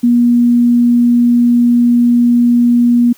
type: tone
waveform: sine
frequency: 240 Hz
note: B3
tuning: 49 cents flat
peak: -6 dBFS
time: 0.03-3.13 s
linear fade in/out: 10 ms
effects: white hiss -45 dBFS RMS until 3.17 s